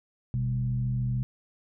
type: tone with frequency modulation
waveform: sine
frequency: 124.9 Hz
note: B2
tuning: 20 cents sharp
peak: -25 dBFS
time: 0.34-1.23 s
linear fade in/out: 0 ms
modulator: 73.7 Hz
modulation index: 0.56
effects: none